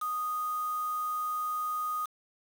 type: tone with quantisation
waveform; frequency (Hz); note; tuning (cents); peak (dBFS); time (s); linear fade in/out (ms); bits
sine; 1240; D#6; -6; -30; 0.01-2.06; 10; 7
effects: none